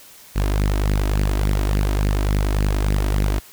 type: tone with flanger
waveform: sawtooth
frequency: 50.3 Hz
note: G1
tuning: 45 cents sharp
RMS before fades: -19 dBFS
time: 0.35-3.4 s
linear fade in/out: 20 ms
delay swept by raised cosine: 0.41 to 3.21 ms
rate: 3.5 Hz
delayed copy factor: +0.6
effects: white hiss -45 dBFS RMS until 3.52 s